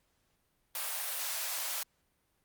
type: high-pass noise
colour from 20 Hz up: white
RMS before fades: -36 dBFS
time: 0.75-1.83 s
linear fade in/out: 2 ms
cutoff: 550 Hz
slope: 48 dB/octave
effects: pink hiss -75 dBFS RMS until 2.44 s + Opus 48 kbps